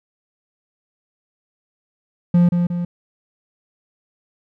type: tone with echo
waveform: triangle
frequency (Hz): 174.6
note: F3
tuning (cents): 0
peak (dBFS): -8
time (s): 2.34-2.49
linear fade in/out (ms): 5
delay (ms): 180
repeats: 2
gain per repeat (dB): -5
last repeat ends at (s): 2.85
effects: none